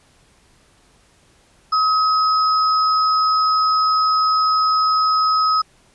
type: tone pair together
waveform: sine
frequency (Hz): 1274 / 5103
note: D#6 / D#8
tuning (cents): +41 / +43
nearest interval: 2 octaves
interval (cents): 2402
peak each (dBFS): -14 / -23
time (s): 1.72-5.62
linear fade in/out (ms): 10
effects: pink hiss -55 dBFS RMS until 5.94 s + resampled to 24000 Hz